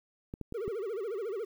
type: clicks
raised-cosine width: 3 ms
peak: -25 dBFS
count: 4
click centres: 0.339 / 0.413 / 0.524 / 0.679 s
type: tone with vibrato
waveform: triangle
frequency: 423.1 Hz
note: G#4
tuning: 32 cents sharp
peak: -31 dBFS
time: 0.54-1.45 s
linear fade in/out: 10 ms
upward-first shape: sine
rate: 14 Hz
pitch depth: 210 cents each way
effects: 10-bit